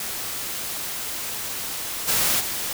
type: noise with level steps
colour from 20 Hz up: white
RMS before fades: -30 / -21 / -28 dBFS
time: 0-2.73 s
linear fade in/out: 2 ms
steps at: 2.07 / 2.39 s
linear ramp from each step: 20 ms
effects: none